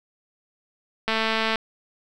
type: click train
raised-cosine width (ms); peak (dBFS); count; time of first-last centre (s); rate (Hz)
0.3; -8; 107; 1.08-1.557; 222
effects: none